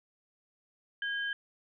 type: tone pair together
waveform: sine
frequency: 1635 / 3086 Hz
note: G#6 / G7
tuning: -28 / -28 cents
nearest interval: major seventh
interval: 1100 cents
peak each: -32 / -39 dBFS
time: 1.02-1.33 s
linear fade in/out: 2 ms
effects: none